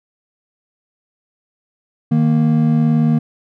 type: tone pair together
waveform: triangle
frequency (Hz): 155.04 / 233.1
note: D#3 / A#3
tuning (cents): -6 / 0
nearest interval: perfect fifth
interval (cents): 706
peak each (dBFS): -12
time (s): 2.11-3.19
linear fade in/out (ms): 10
effects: none